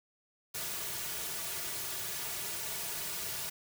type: noise with comb filter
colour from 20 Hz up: white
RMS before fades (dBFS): -38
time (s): 0.54-3.5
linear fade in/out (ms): 10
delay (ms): 3.8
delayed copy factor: -0.85
effects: none